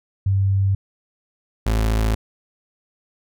sine / 35% pulse tone pair in turn, 97.5 / 54.63 Hz, G2 / A1, -9 / -12 cents, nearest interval minor seventh, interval 1003 cents, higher first, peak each -15 dBFS, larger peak neither, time 0.26-0.75 / 1.66-2.15 s, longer neither, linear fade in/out 5 ms, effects none

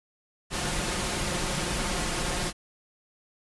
pink noise with comb filter, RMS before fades -29 dBFS, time 0.5-2.53 s, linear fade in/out 50 ms, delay 5.6 ms, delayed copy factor +0.5, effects resampled to 24000 Hz

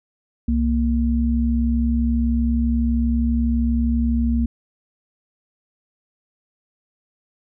sine tone pair together, 65.41 / 233.1 Hz, C2 / A#3, 0 / 0 cents, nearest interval octave + minor seventh, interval 2200 cents, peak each -19 dBFS, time 0.48-4.46 s, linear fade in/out 5 ms, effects none

